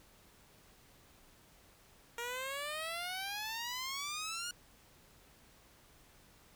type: exponential sweep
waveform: 10% pulse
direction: up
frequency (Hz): 466.2 to 1448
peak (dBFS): -30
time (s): 2.18-4.51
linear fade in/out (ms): 2
effects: pink hiss -63 dBFS RMS until 6.55 s